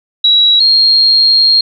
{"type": "tone pair in turn", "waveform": "sine", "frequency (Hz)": [3886, 4237], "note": ["B7", "C8"], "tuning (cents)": [-29, 21], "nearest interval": "minor second", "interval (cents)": 150, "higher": "second", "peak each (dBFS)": -5, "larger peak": "neither", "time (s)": [[0.24, 0.6], [0.6, 1.61]], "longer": "second", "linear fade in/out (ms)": 5, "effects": []}